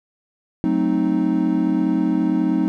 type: chord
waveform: triangle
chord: F# diminished seventh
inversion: none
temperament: equal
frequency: 185 / 220 / 261.6 / 311.1 Hz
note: F#3 / A3 / C4 / Eb4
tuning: 0 / 0 / 0 / 0 cents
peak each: -21 / -22 / -20 / -18 dBFS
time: 0.64-2.68 s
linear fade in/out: 0 ms
effects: none